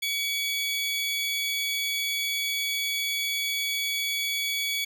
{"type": "tone pair together", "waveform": "35% pulse", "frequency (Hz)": [2262, 3389], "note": ["C#7", "G#7"], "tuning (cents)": [34, 34], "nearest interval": "perfect fifth", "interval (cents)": 700, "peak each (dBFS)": -27, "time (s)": [0.02, 4.85], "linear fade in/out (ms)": 10, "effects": []}